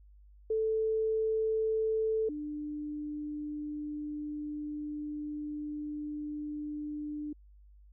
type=tone pair in turn; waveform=sine; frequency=440 / 298.1 Hz; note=A4 / D4; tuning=0 / +26 cents; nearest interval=perfect fifth; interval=674 cents; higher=first; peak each=-27 / -35 dBFS; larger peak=first; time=0.5-2.29 / 2.29-7.33 s; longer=second; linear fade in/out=5 ms; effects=added 50 Hz sine -54 dBFS peak until 7.92 s